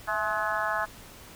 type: harmonic tone with a mistuned harmonic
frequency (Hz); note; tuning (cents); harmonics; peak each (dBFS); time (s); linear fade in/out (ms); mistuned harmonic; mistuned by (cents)
212.4; G#3; +39; 3 / 4 / 5 / 6 / 7 / 8; -33 / -33 / -33 / -33 / -33 / -33; 0.07-0.86; 20; 3; +59
effects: pink hiss -48 dBFS RMS until 1.35 s